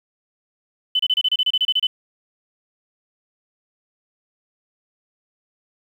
sine tone bursts, 3018 Hz, F#7, 34 cents sharp, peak -15 dBFS, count 13, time 0.95-1.87 s, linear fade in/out 5 ms, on 44 ms, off 29 ms, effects 8-bit

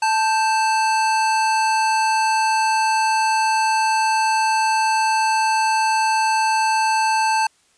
square tone pair together, 880 / 1566.3 Hz, A5 / G6, 0 / -2 cents, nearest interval minor seventh, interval 998 cents, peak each -17 / -27 dBFS, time 0.02-7.47 s, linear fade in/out 5 ms, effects white hiss -59 dBFS RMS until 7.77 s + resampled to 22050 Hz

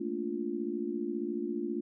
sine chord, Bb major seventh, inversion third, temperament just, 218.5 / 233.1 / 291.4 / 349.6 Hz, A3 / Bb3 / D4 / F4, -12 / 0 / -13 / +2 cents, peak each -39 / -39 / -37 / -35 dBFS, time 0-1.81 s, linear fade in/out 10 ms, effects none

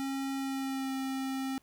square tone with pitch glide, 271.3 to 266.3 Hz, C#4 to C4, -37 to +31 cents, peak -33 dBFS, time 0-1.58 s, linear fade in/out 0 ms, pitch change -32 cents, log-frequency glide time 0.34-0.93 s, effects pink hiss -68 dBFS RMS until 1.62 s

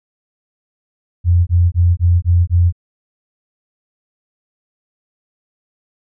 sine tone bursts, 87.31 Hz, F2, in tune, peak -8 dBFS, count 6, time 1.24-2.725 s, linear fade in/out 50 ms, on 230 ms, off 21 ms, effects none

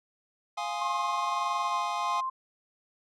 square chord, F minor seventh, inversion none, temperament equal, 698.5 / 830.6 / 1046.5 / 1244.5 Hz, F5 / Ab5 / C6 / Eb6, 0 / 0 / 0 / 0 cents, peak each -37 / -35 / -39 / -39 dBFS, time 0.57-2.21 s, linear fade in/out 10 ms
sine tone with pitch glide, 1068 to 1048.4 Hz, C6 to C6, +35 to +3 cents, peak -29 dBFS, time 0.81-2.3 s, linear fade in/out 10 ms, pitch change -32 cents, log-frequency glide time 1.61-1.8 s
effects low-pass 6000 Hz 12 dB/octave

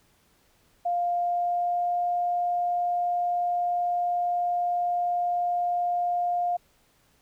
sine tone with pitch glide, 701 to 705.5 Hz, F5 to F5, +6 to +17 cents, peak -23 dBFS, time 0.85-6.57 s, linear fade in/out 10 ms, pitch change +11 cents, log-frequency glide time 1.09-2 s, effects pink hiss -64 dBFS RMS until 7.21 s

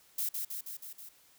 violet noise with echo, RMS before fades -33 dBFS, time 0.18-0.29 s, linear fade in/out 5 ms, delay 160 ms, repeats 5, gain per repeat -3 dB, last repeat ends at 1.09 s, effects white hiss -63 dBFS RMS until 1.38 s

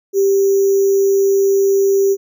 sine tone with sample-and-hold, 392 Hz, G4, in tune, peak -10 dBFS, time 0.13-2.17 s, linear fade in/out 50 ms, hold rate 6300 Hz, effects none

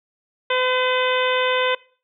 harmonic tone, 508 Hz, B4, 49 cents sharp, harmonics 1 / 2 / 3 / 4 / 5 / 6 / 7, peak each -21 / -24 / -26 / -27 / -28 / -29 / -29 dBFS, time 0.5-1.75 s, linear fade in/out 5 ms, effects noise-tail reverb RT60 0.4 s tail -21 dB re dry

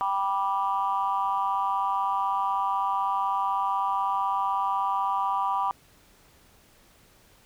sine chord, G major, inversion none, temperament just, 784 / 980 / 1176 Hz, G5 / B5 / D6, 0 / -14 / +2 cents, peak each -28 / -26 / -28 dBFS, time 0.01-5.71 s, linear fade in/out 0 ms, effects tanh soft clip ceiling -15 dBFS + pink hiss -58 dBFS RMS until 7.45 s

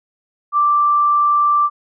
sine tone, 1174.7 Hz, D6, in tune, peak -11 dBFS, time 0.52-1.7 s, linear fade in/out 50 ms, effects none

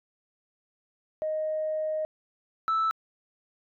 sine tone pair in turn, 622.3 / 1316 Hz, D#5 / E6, 0 / -3 cents, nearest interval octave + minor second, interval 1297 cents, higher second, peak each -26 / -21 dBFS, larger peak second, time 1.22-2.05 / 2.68-2.91 s, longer first, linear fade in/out 0 ms, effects tanh soft clip ceiling -21 dBFS

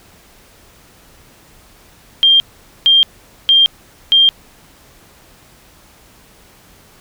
sine tone bursts, 3191 Hz, G7, 30 cents sharp, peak -6 dBFS, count 4, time 2.23-4.29 s, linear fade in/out 0 ms, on 170 ms, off 460 ms, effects pink hiss -46 dBFS RMS until 7 s

